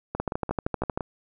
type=two click trains; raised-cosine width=1 ms; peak=-15 / -12 dBFS; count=6 / 11; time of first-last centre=0.15-1.008 / 0.2-0.975 s; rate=5.83 / 12.9 Hz; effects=none